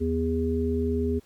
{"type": "harmonic tone", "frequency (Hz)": 81.7, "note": "E2", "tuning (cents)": -15, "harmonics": [1, 3, 5], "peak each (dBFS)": [-27, -27, -27], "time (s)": [0, 1.2], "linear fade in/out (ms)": 20, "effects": ["pink hiss -60 dBFS RMS until 1.25 s", "MP3 96 kbps"]}